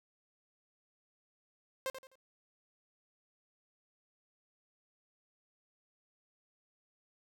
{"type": "tone with echo", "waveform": "sawtooth", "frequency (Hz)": 527, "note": "C5", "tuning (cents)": 12, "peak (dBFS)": -30, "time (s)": [1.86, 1.9], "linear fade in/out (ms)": 0, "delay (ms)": 85, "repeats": 3, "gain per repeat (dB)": -10, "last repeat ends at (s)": 2.155, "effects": []}